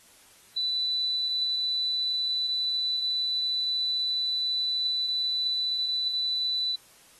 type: tone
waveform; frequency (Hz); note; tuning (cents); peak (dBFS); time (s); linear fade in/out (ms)
sine; 3982; B7; +14; -25; 0.56-6.76; 10
effects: white hiss -56 dBFS RMS until 7.19 s + AAC 32 kbps